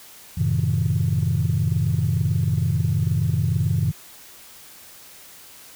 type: chord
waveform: sine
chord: F# diminished seventh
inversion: none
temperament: just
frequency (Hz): 92.5 / 111 / 133.2 / 159.84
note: F#2 / A2 / C3 / Eb3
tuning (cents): 0 / +16 / +31 / +47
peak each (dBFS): -23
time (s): 0.37-3.92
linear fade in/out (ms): 10
effects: tanh soft clip ceiling -11 dBFS + white hiss -45 dBFS RMS until 5.75 s